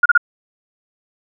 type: tone bursts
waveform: sine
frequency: 1422 Hz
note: F6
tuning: 31 cents sharp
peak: -7 dBFS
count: 3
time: 0.03-0.177 s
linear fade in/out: 5 ms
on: 27 ms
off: 33 ms
effects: none